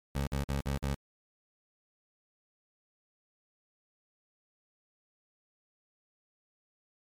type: tone bursts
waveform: 20% pulse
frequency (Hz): 69.3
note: C#2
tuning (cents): 0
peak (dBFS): -25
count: 5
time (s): 0.15-0.946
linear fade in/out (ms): 5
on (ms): 120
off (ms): 49
effects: MP3 96 kbps